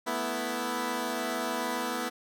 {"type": "chord", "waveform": "10% pulse", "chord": "A suspended second", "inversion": "none", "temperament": "equal", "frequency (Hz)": [220, 246.9, 329.6], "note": ["A3", "B3", "E4"], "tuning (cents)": [0, 0, 0], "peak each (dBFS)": [-29, -24, -27], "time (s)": [0.06, 2.1], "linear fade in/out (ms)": 20, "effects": []}